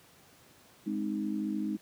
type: chord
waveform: sine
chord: Ab major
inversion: none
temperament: equal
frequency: 207.7 / 261.6 / 311.1 Hz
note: Ab3 / C4 / Eb4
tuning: 0 / 0 / 0 cents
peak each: -33 / -38 / -34 dBFS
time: 0.86-1.77 s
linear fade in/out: 10 ms
effects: pink hiss -59 dBFS RMS until 1.81 s + high-pass 100 Hz 12 dB/octave